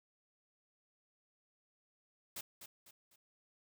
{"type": "noise with echo", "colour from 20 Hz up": "white", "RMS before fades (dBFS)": -44, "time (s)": [2.36, 2.41], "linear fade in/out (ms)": 5, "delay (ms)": 250, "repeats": 3, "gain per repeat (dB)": -8, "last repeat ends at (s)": 3.16, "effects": []}